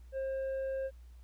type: tone with tanh clipping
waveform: sine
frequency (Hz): 534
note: C5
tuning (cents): +35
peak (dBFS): -34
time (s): 0.12-0.91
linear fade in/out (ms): 50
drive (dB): 4
effects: added 60 Hz sine -50 dBFS peak until 1.23 s + pink hiss -71 dBFS RMS until 1.23 s

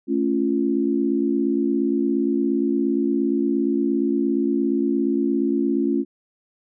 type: chord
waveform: sine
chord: A augmented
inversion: none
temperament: equal with one note detuned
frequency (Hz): 220 / 277.2 / 345.8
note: A3 / C#4 / E#4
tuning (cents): 0 / 0 / -17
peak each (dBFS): -24 / -21 / -23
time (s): 0.07-6.05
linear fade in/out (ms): 50
effects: none

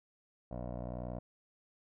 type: tone with low-pass filter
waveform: 15% pulse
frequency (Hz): 61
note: B1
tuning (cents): -21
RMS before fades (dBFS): -41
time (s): 0.51-1.19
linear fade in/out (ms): 5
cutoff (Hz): 680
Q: 2.9
effects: none

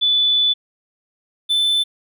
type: tone pair in turn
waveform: sine / triangle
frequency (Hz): 3481 / 3521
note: A7 / A7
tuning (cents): -19 / 0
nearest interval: unison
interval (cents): 19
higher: second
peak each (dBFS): -13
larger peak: neither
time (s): 0.01-0.54 / 1.49-1.84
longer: first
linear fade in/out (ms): 20
effects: none

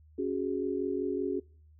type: chord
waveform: sine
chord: C# suspended fourth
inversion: none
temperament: equal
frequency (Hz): 277.2 / 370 / 415.3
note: C#4 / F#4 / G#4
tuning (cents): 0 / 0 / 0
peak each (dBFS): -34 / -32 / -34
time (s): 0.18-1.4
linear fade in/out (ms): 10
effects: noise-tail reverb RT60 0.5 s tail -26 dB re dry + added 77 Hz sine -55 dBFS peak until 1.79 s

